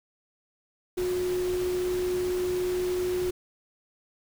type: tone in noise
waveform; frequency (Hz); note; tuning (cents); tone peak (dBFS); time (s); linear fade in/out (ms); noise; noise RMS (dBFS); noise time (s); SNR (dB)
sine; 362.6; F#4; -35; -25; 0.97-3.31; 10; pink; -39; 0.97-3.31; +11
effects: none